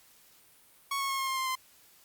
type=tone with pitch steps; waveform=sawtooth; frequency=1108.7 / 1096.6 / 1084.6 / 1072.8 / 1061.1 / 1049.5 / 1038 Hz; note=C#6 / C#6 / C#6 / C6 / C6 / C6 / C6; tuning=0 / -19 / -38 / +43 / +24 / +5 / -14 cents; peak=-26 dBFS; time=0.91-1.554 s; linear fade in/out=5 ms; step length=92 ms; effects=white hiss -60 dBFS RMS until 2.04 s + Opus 48 kbps